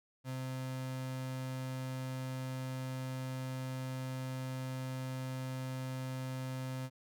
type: tone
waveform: 35% pulse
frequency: 130 Hz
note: C3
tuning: 11 cents flat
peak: -36 dBFS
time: 0.24-6.9 s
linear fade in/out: 50 ms
effects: none